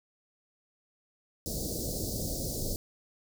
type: band-stop noise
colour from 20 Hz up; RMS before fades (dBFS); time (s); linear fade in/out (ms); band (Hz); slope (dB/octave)
pink; -34; 1.46-2.76; 0; 630 to 4400; 48
effects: none